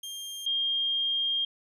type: tone pair in turn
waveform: sawtooth / sine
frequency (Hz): 3200 / 3216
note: G7 / G7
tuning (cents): +35 / +44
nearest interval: unison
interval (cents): 9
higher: second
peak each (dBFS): -33 / -25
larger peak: second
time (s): 0.03-0.46 / 0.46-1.45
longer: second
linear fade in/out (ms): 5
effects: resampled to 32000 Hz